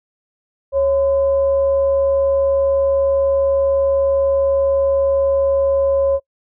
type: tone with frequency modulation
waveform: sine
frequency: 549 Hz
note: C#5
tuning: 17 cents flat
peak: -12 dBFS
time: 0.72-6.2 s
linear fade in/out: 50 ms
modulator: 474 Hz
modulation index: 0.22
effects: noise-tail reverb RT60 0.1 s tail -26 dB re dry